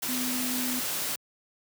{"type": "tone in noise", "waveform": "sine", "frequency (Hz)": 250.9, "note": "B3", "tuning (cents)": 28, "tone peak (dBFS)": -31, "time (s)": [0.08, 0.8], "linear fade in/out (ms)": 10, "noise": "white", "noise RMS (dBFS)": -31, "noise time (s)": [0.02, 1.16], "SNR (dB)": -3, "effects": ["high-pass 100 Hz 12 dB/octave"]}